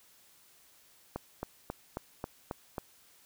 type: click train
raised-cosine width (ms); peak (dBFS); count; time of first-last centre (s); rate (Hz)
1; -21; 7; 1.16-2.782; 3.7
effects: white hiss -62 dBFS RMS until 3.25 s